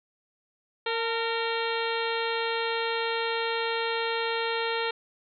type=harmonic tone with a mistuned harmonic; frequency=460 Hz; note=A#4; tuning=23 cents flat; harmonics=1 / 2 / 3 / 4 / 5 / 6 / 7 / 8 / 9; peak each=-30 / -33 / -35 / -36 / -37 / -38 / -38 / -39 / -40 dBFS; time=0.86-4.91 s; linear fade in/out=5 ms; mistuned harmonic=2; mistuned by=-35 cents; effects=none